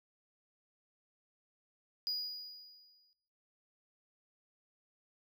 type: tone with exponential decay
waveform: triangle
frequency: 4907 Hz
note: D#8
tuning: 25 cents flat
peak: -31 dBFS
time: 2.07-3.13 s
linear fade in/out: 0 ms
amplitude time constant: 230 ms
effects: noise-tail reverb RT60 0.9 s tail -21 dB re dry